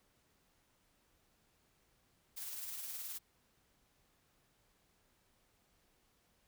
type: noise with tremolo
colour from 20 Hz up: blue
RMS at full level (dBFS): -43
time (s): 2.36-3.19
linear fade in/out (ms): 20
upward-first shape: sine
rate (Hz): 19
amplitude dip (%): 35
effects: pink hiss -74 dBFS RMS until 6.47 s